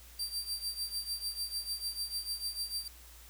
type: tone with tremolo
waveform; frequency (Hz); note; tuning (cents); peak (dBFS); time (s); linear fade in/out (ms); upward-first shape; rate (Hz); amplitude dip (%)
sawtooth; 4699; D8; 0; -29; 0.19-2.88; 5; triangle; 6.7; 85
effects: added 59 Hz sine -54 dBFS peak until 3.29 s + white hiss -56 dBFS RMS until 3.29 s